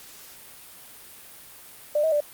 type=tone with pitch steps; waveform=sine; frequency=595 / 638 / 589 Hz; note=D5 / D#5 / D5; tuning=+22 / +43 / +5 cents; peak=-19 dBFS; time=1.95-2.205 s; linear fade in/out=5 ms; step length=85 ms; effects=white hiss -46 dBFS RMS until 2.33 s + Opus 48 kbps